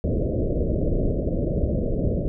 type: low-pass noise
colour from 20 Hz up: pink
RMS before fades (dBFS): -23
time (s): 0.04-2.28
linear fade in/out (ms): 0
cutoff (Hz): 630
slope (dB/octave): 96
effects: none